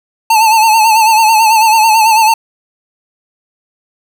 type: tone with vibrato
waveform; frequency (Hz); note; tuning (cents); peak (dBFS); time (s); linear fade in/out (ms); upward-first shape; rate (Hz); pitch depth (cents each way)
square; 883; A5; +6; -6; 0.3-2.34; 5; sine; 9.1; 63
effects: none